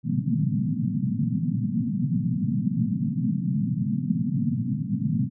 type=band-pass noise; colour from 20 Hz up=white; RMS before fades=-25 dBFS; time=0.03-5.3 s; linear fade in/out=50 ms; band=110 to 250 Hz; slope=96 dB/octave; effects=none